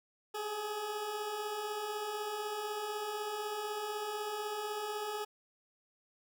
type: beating tone pair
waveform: 20% pulse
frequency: 407.3 / 423.3 Hz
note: G#4 / G#4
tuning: -34 / +33 cents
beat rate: 16 Hz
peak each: -40 / -32 dBFS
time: 0.34-5.25 s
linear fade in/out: 10 ms
effects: none